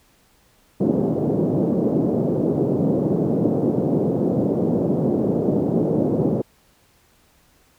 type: band-pass noise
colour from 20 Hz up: pink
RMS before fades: -20 dBFS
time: 0.8-6.42 s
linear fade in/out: 10 ms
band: 150 to 520 Hz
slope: 24 dB/octave
effects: pink hiss -58 dBFS RMS until 7.78 s